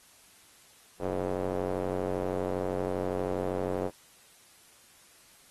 square tone with band-pass filter, 46.28 Hz, F#1, 1 cent sharp, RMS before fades -32 dBFS, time 0.99-3.91 s, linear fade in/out 50 ms, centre 490 Hz, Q 2.3, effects white hiss -58 dBFS RMS until 5.5 s + AAC 32 kbps

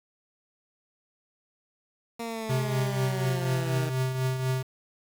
15% pulse linear sweep, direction down, 233.1 to 154.9 Hz, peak -26 dBFS, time 2.19-3.9 s, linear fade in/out 10 ms
square tone with tremolo, 130 Hz, C3, 11 cents flat, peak -24 dBFS, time 2.49-4.63 s, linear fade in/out 10 ms, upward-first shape triangle, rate 4.1 Hz, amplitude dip 55%
effects 8-bit

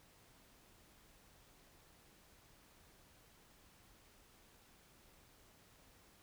silence, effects pink hiss -66 dBFS RMS until 6.22 s

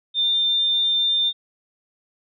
sine tone, 3598 Hz, A7, 38 cents sharp, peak -17 dBFS, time 0.14-1.33 s, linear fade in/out 50 ms, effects none

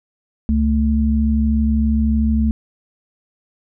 sine tone pair together, 69.3 / 220.8 Hz, C#2 / A3, 0 / +6 cents, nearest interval octave + minor sixth, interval 2006 cents, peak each -16 dBFS, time 0.49-2.51 s, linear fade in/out 0 ms, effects none

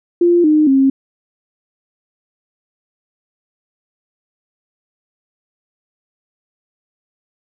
sine tone with pitch steps, 347.2 / 305.8 / 269.3 Hz, F4 / D#4 / C#4, -10 / -30 / -50 cents, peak -8 dBFS, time 0.21-0.9 s, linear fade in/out 5 ms, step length 230 ms, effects none

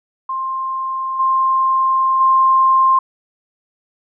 sine tone with level steps, 1055 Hz, C6, 14 cents sharp, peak -19 / -12 / -9 dBFS, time 0.29-2.99 s, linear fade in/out 5 ms, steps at 1.19 / 2.2 s, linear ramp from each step 10 ms, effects none

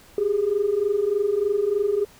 sine tone pair together, 392 / 415.3 Hz, G4 / G#4, 0 / 0 cents, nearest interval minor second, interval 100 cents, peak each -23 / -20 dBFS, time 0.18-2.05 s, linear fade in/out 2 ms, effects tanh soft clip ceiling -13 dBFS + pink hiss -51 dBFS RMS until 2.19 s

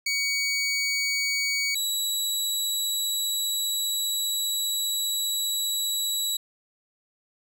20% pulse tone pair in turn, 2250 / 3905 Hz, C#7 / B7, +25 / -20 cents, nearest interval minor seventh, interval 955 cents, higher second, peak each -19 dBFS, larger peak neither, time 0.06-1.75 / 1.75-6.37 s, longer second, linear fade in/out 5 ms, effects none

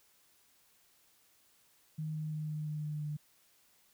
sine tone with pitch steps, 155.56 / 154.57 / 153.6 / 152.62 / 151.66 / 150.7 / 149.74 Hz, D#3 / D#3 / D#3 / D#3 / D#3 / D3 / D3, 0 / -11 / -22 / -33 / -44 / +45 / +34 cents, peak -35 dBFS, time 1.98-3.17 s, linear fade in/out 10 ms, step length 170 ms, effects white hiss -68 dBFS RMS until 3.93 s

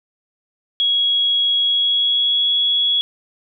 sine tone with pitch glide, 3322 to 3355 Hz, G#7 to G#7, 0 to +17 cents, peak -14 dBFS, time 0.8-3.01 s, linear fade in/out 0 ms, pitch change +17 cents, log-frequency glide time 1.6-2.52 s, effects none

